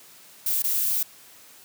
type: noise with dropouts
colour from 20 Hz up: violet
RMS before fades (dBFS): -24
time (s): 0.46-1.03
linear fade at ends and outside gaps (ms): 5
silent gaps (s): 0.623-0.64
effects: white hiss -50 dBFS RMS until 1.64 s + high-pass 100 Hz 12 dB/octave